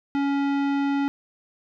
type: tone with tanh clipping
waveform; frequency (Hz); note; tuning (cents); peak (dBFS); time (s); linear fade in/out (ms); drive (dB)
sine; 280; C#4; +18; -23; 0.15-1.08; 0; 18
effects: none